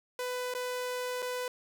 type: tone with dropouts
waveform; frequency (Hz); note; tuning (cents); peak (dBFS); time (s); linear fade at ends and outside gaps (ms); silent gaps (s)
sawtooth; 498.7; B4; +17; -29; 0.19-1.48; 2; 0.539-0.549 / 1.222-1.225
effects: none